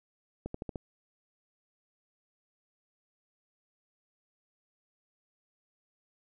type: accelerating click train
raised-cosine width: 2 ms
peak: -23 dBFS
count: 5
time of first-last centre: 0.46-0.758 s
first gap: 84 ms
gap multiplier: 0.92
effects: none